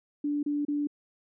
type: tone bursts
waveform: sine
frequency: 291.8 Hz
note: D4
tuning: 11 cents flat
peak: -26 dBFS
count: 3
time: 0.24-0.872 s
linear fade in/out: 5 ms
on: 190 ms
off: 31 ms
effects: none